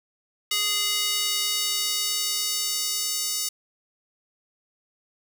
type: tone with high-pass filter sweep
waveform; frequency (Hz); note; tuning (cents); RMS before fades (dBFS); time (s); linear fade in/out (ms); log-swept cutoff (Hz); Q
square; 415.3; G#4; 0; -26; 0.51-3.49; 5; 3000 to 5600; 1.3
effects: none